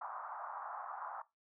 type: band-pass noise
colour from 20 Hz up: white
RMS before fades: -45 dBFS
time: 0.01-1.22 s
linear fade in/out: 5 ms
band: 710 to 1300 Hz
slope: 48 dB/octave
effects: noise-tail reverb RT60 0.2 s tail -18 dB re dry